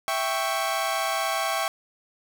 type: chord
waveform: sawtooth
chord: C# diminished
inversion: first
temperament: equal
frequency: 659.3 / 784 / 1108.7 Hz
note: E5 / G5 / C#6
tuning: 0 / 0 / 0 cents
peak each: -25 dBFS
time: 0.08-1.68 s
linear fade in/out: 0 ms
effects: none

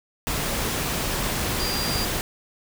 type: tone in noise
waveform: sine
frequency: 4775 Hz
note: D8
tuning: 28 cents sharp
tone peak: -28 dBFS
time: 1.6-2.05 s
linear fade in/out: 0 ms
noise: pink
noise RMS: -26 dBFS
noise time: 0.27-2.21 s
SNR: -5 dB
effects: none

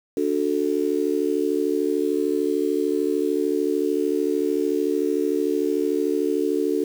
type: chord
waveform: sine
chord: D major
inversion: none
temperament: just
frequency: 293.7 / 367.1 / 440.5 Hz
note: D4 / F#4 / A4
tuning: 0 / -14 / +2 cents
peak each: -24 dBFS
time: 0.17-6.84 s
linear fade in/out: 2 ms
effects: 7-bit

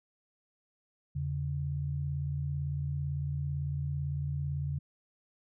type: tone pair together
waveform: sine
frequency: 83.7 / 141.6 Hz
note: E2 / C#3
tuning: +27 / +37 cents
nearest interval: major sixth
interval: 910 cents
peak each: -36 / -32 dBFS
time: 1.15-4.79 s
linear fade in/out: 10 ms
effects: none

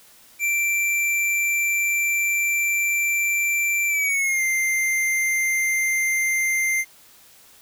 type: tone with pitch glide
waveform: square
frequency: 2349 to 2093 Hz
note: D7 to C7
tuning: 0 to 0 cents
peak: -20 dBFS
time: 0.39-6.85 s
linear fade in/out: 50 ms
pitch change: -200 cents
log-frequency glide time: 3.88-4.43 s
effects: white hiss -51 dBFS RMS until 7.61 s

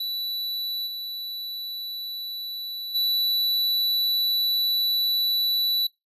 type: tone with level steps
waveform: square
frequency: 3954 Hz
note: B7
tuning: 1 cent sharp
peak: -27 / -31 / -21 dBFS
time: 0-5.87 s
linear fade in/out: 5 ms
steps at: 0.86 / 2.94 s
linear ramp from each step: 20 ms
effects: noise-tail reverb RT60 0.2 s tail -23 dB re dry + resampled to 32000 Hz

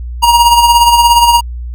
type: tone with tremolo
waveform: square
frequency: 946 Hz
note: A#5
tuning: 25 cents sharp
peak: -3 dBFS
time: 0.22-1.41 s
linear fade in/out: 20 ms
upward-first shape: sine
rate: 17 Hz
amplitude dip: 50%
effects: added 60 Hz sine -19 dBFS peak until 1.74 s

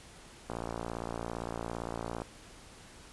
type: click train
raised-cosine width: 1 ms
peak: -22 dBFS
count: 100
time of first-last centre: 0.5-2.219 s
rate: 57.6 Hz
effects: pink hiss -53 dBFS RMS until 3.12 s + resampled to 24000 Hz

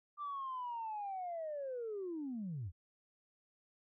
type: linear sweep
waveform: sine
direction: down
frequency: 1190 to 76 Hz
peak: -38 dBFS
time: 0.17-2.72 s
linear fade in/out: 50 ms
effects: tanh soft clip ceiling -35 dBFS

